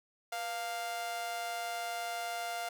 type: tone with amplitude modulation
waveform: sawtooth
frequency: 698.5 Hz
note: F5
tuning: in tune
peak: -29 dBFS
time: 0.32-2.69 s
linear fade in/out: 5 ms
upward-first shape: sine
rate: 212 Hz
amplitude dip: 60%
effects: none